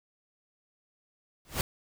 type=noise with exponential growth; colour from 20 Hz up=pink; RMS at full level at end=-24 dBFS; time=1.45-1.61 s; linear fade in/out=1 ms; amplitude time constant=34 ms; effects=none